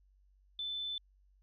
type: tone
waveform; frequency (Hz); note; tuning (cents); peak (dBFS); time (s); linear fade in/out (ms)
sine; 3520; A7; 0; -36; 0.59-0.98; 2
effects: added 48 Hz sine -64 dBFS peak until 1.42 s